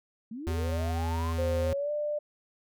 sine linear sweep, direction up, 207.7 to 1072 Hz, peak -36 dBFS, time 0.31-1.33 s, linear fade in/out 5 ms
square tone, 82.4 Hz, E2, in tune, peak -29 dBFS, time 0.47-1.73 s, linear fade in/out 0 ms
sine tone with pitch glide, 523.3 to 594.2 Hz, C5 to D5, 0 to +20 cents, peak -28 dBFS, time 1.38-2.19 s, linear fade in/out 10 ms, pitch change +220 cents, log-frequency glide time 1.61-1.91 s
effects none

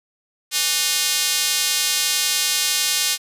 square tone with high-pass filter, 165.4 Hz, E3, 6 cents sharp, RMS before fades -20 dBFS, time 0.51-3.18 s, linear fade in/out 50 ms, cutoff 3800 Hz, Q 0.88, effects resampled to 32000 Hz

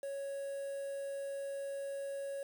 triangle tone with quantisation, 554.4 Hz, C#5, in tune, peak -36 dBFS, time 0.03-2.43 s, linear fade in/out 2 ms, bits 9, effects none

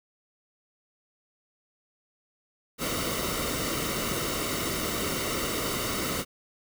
pink noise with comb filter, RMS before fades -30 dBFS, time 2.78-6.25 s, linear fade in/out 50 ms, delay 1.2 ms, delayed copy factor -0.65, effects none

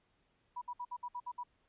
sine tone bursts, 977 Hz, B5, 19 cents flat, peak -38 dBFS, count 8, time 0.56-1.436 s, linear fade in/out 10 ms, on 57 ms, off 60 ms, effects pink hiss -75 dBFS RMS until 1.68 s + resampled to 8000 Hz

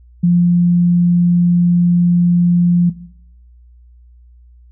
sine tone, 174.61 Hz, F3, in tune, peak -8 dBFS, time 0.23-2.9 s, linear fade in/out 10 ms, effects noise-tail reverb RT60 0.7 s tail -17 dB re dry + added 60 Hz sine -41 dBFS peak until 4.71 s

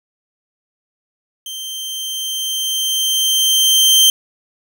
sawtooth tone with level ramp, 3136 Hz, G7, in tune, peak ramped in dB -23 to -4 dBFS, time 1.46-4.1 s, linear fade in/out 2 ms, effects none

